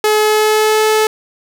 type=tone with pitch glide; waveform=sawtooth; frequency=426.7 to 433.2 Hz; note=G#4 to A4; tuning=+47 to -27 cents; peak=-6 dBFS; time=0.04-1.07 s; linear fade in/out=2 ms; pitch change=+26 cents; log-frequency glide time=0.19-0.85 s; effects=none